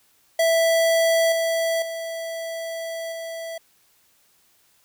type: tone with level steps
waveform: square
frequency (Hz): 659.3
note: E5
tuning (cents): 0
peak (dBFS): -17 / -21 / -29 / -31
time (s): 0.39-3.58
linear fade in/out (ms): 5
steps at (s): 1.32 / 1.82 / 3.12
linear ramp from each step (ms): 2
effects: white hiss -61 dBFS RMS until 4.84 s